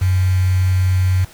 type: tone with quantisation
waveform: sine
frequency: 92.5 Hz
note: F#2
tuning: in tune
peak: -12 dBFS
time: 0.01-1.25 s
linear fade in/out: 10 ms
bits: 5
effects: pink hiss -43 dBFS RMS until 1.33 s